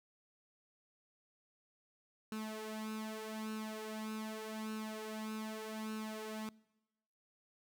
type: tone with flanger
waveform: sawtooth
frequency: 217.5 Hz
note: A3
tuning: 20 cents flat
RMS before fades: -43 dBFS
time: 2.32-6.49 s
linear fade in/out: 2 ms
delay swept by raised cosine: 0.73 to 3.83 ms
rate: 0.83 Hz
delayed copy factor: +0.7
effects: noise-tail reverb RT60 1.0 s tail -24 dB re dry